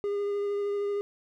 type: tone with vibrato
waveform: triangle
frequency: 406.2 Hz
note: G#4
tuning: 38 cents flat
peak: -25 dBFS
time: 0.04-1.01 s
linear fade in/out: 0 ms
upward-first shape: triangle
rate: 13 Hz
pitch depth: 15 cents each way
effects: none